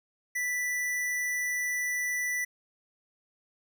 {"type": "tone", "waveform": "square", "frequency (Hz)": 1975.5, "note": "B6", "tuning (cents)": 0, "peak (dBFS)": -29, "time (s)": [0.35, 2.45], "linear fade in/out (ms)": 10, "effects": []}